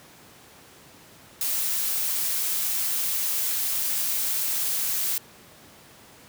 blue noise, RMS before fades -26 dBFS, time 1.41-5.18 s, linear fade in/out 2 ms, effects pink hiss -50 dBFS RMS until 6.28 s + high-pass 100 Hz 12 dB/octave

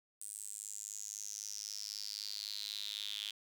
sawtooth tone with high-pass filter sweep, 103.83 Hz, G#2, in tune, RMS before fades -44 dBFS, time 0.21-3.31 s, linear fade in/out 5 ms, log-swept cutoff 8800 to 3300 Hz, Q 7.1, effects none

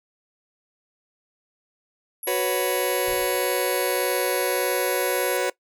sine tone, 11280 Hz, F9, 16 cents sharp, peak -31 dBFS, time 2.23-5.37 s, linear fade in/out 2 ms
sawtooth chord, F# suspended fourth, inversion none, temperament just, 370 / 493.3 / 555 Hz, F#4 / B4 / C#5, 0 / -2 / +2 cents, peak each -22 dBFS, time 2.27-5.5 s, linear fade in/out 5 ms
brown noise with exponential decay, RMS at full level -38 dBFS, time 3.07-3.67 s, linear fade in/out 1 ms, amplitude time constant 130 ms
effects noise-tail reverb RT60 0.1 s tail -20 dB re dry

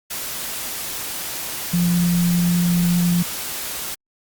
sine tone in noise, 174.2 Hz, F3, 4 cents flat, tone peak -15 dBFS, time 1.73-3.23 s, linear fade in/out 10 ms, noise white, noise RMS -28 dBFS, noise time 0.1-3.95 s, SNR +10 dB, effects Opus 48 kbps

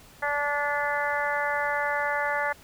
harmonic tone, 289.9 Hz, D4, 22 cents flat, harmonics 2 / 3 / 4 / 5 / 6 / 7, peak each -31 / -30 / -34 / -32 / -30 / -34 dBFS, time 0.22-2.53 s, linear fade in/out 10 ms, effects pink hiss -52 dBFS RMS until 2.63 s

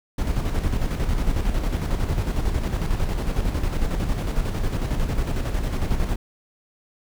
brown noise with tremolo, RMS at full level -21 dBFS, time 0.18-6.16 s, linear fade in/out 5 ms, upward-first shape square, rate 11 Hz, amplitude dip 45%, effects none

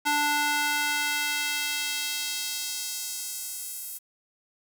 square tone with high-pass filter sweep, 293.9 Hz, D4, 1 cent sharp, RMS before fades -29 dBFS, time 0.05-3.99 s, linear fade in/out 20 ms, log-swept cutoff 830 to 11000 Hz, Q 1, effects 8-bit

